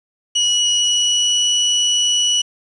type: tone with pitch glide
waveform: 30% pulse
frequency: 2924 to 2943 Hz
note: F#7 to F#7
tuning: -21 to -10 cents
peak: -11 dBFS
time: 0.35-2.42 s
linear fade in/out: 10 ms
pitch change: +11 cents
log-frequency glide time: 0.69-1.46 s
effects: resampled to 22050 Hz + 7-bit